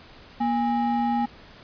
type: ring-modulated tone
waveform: triangle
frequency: 529 Hz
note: C5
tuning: 19 cents sharp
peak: -16 dBFS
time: 0.4-1.26 s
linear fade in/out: 10 ms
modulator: 291 Hz
effects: pink hiss -48 dBFS RMS until 1.63 s + resampled to 11025 Hz